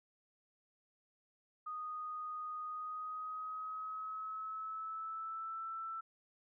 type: tone with pitch glide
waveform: sine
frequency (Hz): 1240 to 1329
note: D#6 to E6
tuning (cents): -6 to +14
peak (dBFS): -40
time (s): 1.66-6.01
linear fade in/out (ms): 10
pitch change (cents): +120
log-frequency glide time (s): 2.65-5.65
effects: none